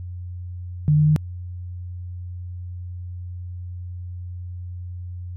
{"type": "tone with pitch steps", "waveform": "sine", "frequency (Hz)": [150, 151.31, 152.62], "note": ["D3", "D#3", "D#3"], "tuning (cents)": [37, -48, -33], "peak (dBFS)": -13, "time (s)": [0.88, 1.162], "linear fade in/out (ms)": 0, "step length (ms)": 94, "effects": ["added 89 Hz sine -30 dBFS peak until 5.36 s"]}